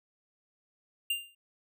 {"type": "tone with exponential decay", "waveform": "square", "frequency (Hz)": 2794, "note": "F7", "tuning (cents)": 0, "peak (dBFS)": -26, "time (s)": [1.1, 1.35], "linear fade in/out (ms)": 5, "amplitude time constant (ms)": 54, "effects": []}